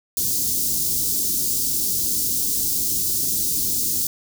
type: band-stop noise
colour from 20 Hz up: white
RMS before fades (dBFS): -22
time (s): 0.17-4.07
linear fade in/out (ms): 2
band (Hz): 350 to 4900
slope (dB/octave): 24
effects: none